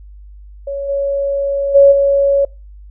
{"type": "tone with level steps", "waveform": "sine", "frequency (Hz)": 558, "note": "C#5", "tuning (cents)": 11, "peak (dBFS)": [-19, -14, -3, -9], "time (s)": [0.67, 2.45], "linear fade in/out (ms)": 5, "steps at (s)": [0.88, 1.74, 1.91], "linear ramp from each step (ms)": 20, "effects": ["noise-tail reverb RT60 0.3 s tail -25 dB re dry", "added 50 Hz sine -34 dBFS peak until 2.9 s"]}